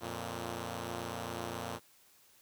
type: tone pair together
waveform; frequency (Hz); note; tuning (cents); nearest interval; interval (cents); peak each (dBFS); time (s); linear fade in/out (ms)
5% pulse; 87.5 / 115.96; F2 / A#2; +4 / -9; perfect fourth; 487; -30 / -29; 0-1.8; 50
effects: white hiss -64 dBFS RMS until 2.41 s